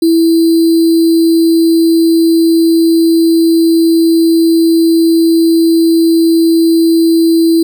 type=tone with sample-and-hold; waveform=sine; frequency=329.6 Hz; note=E4; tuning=in tune; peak=-5 dBFS; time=0.02-7.63 s; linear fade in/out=5 ms; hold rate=4410 Hz; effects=none